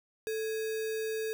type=tone with sample-and-hold; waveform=sine; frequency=440 Hz; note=A4; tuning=in tune; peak=-31 dBFS; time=0.27-1.33 s; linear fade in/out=0 ms; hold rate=2100 Hz; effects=none